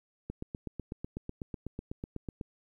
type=click train; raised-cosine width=3 ms; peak=-24 dBFS; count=18; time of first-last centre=0.3-2.412 s; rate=8.05 Hz; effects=11-bit